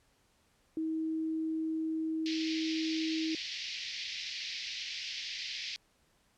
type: tone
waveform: sine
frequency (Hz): 319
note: D#4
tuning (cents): +43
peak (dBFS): -31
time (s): 0.77-3.35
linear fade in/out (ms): 2
type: band-pass noise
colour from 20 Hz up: white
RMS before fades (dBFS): -40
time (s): 2.26-5.76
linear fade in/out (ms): 0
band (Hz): 2000 to 5300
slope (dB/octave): 48
effects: pink hiss -70 dBFS RMS until 6.37 s + low-pass 11000 Hz 12 dB/octave